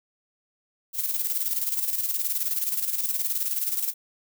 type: noise with tremolo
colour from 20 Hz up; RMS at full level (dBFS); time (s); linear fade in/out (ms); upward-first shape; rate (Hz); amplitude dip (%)
violet; -25; 0.93-3.94; 50; square; 19; 55
effects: none